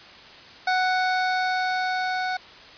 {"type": "tone with level ramp", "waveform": "25% pulse", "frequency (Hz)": 741, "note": "F#5", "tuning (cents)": 2, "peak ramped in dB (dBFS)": [-16, -21], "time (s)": [0.67, 2.37], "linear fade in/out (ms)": 5, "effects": ["white hiss -45 dBFS RMS until 2.77 s", "resampled to 11025 Hz"]}